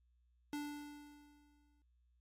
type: tone with exponential decay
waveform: square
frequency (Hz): 292.9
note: D4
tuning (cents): -5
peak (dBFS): -39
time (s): 0.53-1.82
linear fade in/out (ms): 1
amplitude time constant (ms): 280
effects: added 60 Hz sine -70 dBFS peak until 2.2 s + MP3 64 kbps